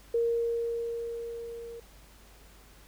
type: tone with level ramp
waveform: sine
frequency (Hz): 466.2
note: A#4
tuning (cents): 0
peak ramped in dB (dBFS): -23 to -40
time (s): 0.14-1.8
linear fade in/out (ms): 5
effects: added 50 Hz sine -55 dBFS peak until 2.87 s + pink hiss -57 dBFS RMS until 2.87 s